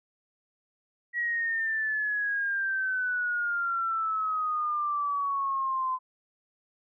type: exponential sweep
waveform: sine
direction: down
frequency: 1922 to 1023 Hz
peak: -26 dBFS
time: 1.13-5.99 s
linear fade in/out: 50 ms
effects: none